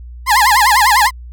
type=tone with vibrato; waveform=30% pulse; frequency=932.3 Hz; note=A#5; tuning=in tune; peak=-5 dBFS; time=0.26-1.11 s; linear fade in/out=50 ms; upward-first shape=sine; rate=10 Hz; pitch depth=230 cents each way; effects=added 60 Hz sine -29 dBFS peak until 1.32 s